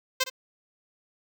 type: tone with echo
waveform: 5% pulse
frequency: 520 Hz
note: C5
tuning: 11 cents flat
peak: -10 dBFS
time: 0.2-0.24 s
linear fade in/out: 10 ms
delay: 61 ms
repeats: 1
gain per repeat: -13 dB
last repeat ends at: 0.301 s
effects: none